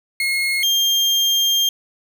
35% pulse tone pair in turn, 2159 / 3200 Hz, C#7 / G7, -46 / +35 cents, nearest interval perfect fifth, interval 681 cents, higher second, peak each -16 / -13 dBFS, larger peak second, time 0.2-0.63 / 0.63-1.69 s, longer second, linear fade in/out 2 ms, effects none

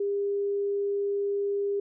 sine tone, 402.4 Hz, G4, 45 cents sharp, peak -25 dBFS, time 0-1.8 s, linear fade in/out 5 ms, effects none

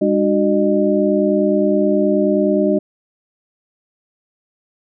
sine tone cluster, 202.2 / 301.4 / 370.9 / 608 Hz, G#3 / D4 / F#4 / D#5, -46 / +45 / +4 / -40 cents, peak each -18 dBFS, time 0.01-2.79 s, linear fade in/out 10 ms, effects none

